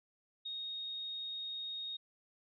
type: tone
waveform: sine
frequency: 3729 Hz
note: A#7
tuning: in tune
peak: -39 dBFS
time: 0.45-1.97 s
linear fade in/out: 10 ms
effects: none